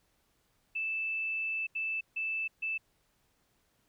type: tone bursts at uneven times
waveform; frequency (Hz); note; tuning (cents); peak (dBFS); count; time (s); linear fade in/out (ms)
sine; 2637; E7; 0; -31; 4; 0.75-1.67 / 1.75-2.01 / 2.16-2.48 / 2.62-2.78; 10
effects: pink hiss -73 dBFS RMS until 3.88 s